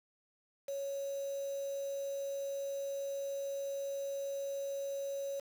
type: tone with quantisation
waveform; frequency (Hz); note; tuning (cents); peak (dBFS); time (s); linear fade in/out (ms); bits
sine; 554.4; C#5; 0; -36; 0.68-5.4; 5; 8
effects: none